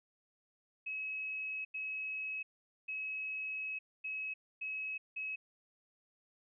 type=tone bursts at uneven times; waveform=sine; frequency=2565 Hz; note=E7; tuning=48 cents flat; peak=-37 dBFS; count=6; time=0.86-1.65 / 1.74-2.43 / 2.88-3.79 / 4.04-4.34 / 4.61-4.98 / 5.16-5.36 s; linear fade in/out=10 ms; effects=none